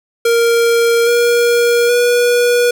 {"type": "tone with pitch steps", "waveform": "square", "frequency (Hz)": [466.2, 474.9, 483.8], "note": ["A#4", "A#4", "B4"], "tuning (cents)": [0, 32, -36], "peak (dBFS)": -10, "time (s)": [0.25, 2.71], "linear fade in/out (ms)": 5, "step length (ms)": 820, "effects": []}